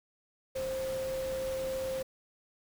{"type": "tone in noise", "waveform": "sine", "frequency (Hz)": 527, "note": "C5", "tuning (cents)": 12, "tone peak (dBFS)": -32, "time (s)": [0.55, 2.03], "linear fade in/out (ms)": 10, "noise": "pink", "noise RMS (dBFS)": -44, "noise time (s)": [0.55, 2.03], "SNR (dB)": 9, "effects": []}